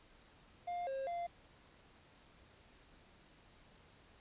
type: tone with pitch steps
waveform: triangle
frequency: 704 / 537 / 692 Hz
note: F5 / C5 / F5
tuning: +14 / +45 / -16 cents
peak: -36 dBFS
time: 0.67-1.27 s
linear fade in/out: 10 ms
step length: 200 ms
effects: pink hiss -64 dBFS RMS until 4.2 s + resampled to 8000 Hz